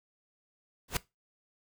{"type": "noise with exponential growth", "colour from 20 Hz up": "pink", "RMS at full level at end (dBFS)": -24, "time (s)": [0.88, 0.97], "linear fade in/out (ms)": 5, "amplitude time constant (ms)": 19, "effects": ["noise-tail reverb RT60 0.2 s tail -19 dB re dry"]}